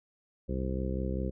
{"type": "harmonic tone", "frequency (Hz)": 65.1, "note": "C2", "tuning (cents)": -8, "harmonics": [1, 2, 3, 4, 5, 6, 7, 8], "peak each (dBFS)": [-33, -38, -36, -43, -41, -41, -45, -41], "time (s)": [0.48, 1.31], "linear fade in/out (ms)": 20, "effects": []}